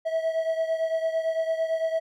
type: beating tone pair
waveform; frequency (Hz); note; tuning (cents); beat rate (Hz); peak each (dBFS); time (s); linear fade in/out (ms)
triangle; 647 / 655.9; E5 / E5; -32 / -9; 8.9; -23 / -28; 0.05-2; 20
effects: none